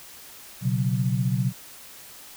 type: chord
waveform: sine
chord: B suspended second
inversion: none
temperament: equal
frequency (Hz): 123.47 / 138.59 / 185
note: B2 / C#3 / F#3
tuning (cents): 0 / 0 / 0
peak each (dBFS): -24 / -26 / -27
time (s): 0.61-1.53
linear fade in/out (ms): 50
effects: white hiss -45 dBFS RMS until 2.36 s

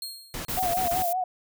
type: tone with exponential decay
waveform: sawtooth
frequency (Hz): 4244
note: C8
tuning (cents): +24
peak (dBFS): -28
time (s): 0.02-0.58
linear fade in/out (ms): 2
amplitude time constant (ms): 120
type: noise bursts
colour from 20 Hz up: pink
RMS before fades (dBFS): -34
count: 5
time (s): 0.34-1.022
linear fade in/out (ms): 0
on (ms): 110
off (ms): 33
type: noise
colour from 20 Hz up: violet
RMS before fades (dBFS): -32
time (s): 0.49-1.13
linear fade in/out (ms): 5
type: tone with vibrato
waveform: sine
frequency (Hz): 716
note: F5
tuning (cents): +43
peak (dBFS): -24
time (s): 0.57-1.24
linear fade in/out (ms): 5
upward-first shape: sine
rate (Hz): 5.3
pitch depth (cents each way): 81
effects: none

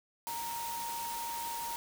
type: tone in noise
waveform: sine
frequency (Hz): 932.3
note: A#5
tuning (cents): 0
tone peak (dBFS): -37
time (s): 0.27-1.76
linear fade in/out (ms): 0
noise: white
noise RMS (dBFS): -42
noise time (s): 0.27-1.76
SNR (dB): +2
effects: none

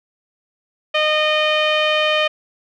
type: tone with low-pass filter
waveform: sawtooth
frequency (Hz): 613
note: D#5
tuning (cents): -26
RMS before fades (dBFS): -17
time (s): 0.94-2.28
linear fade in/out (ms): 10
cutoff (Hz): 2900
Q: 4.3
effects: none

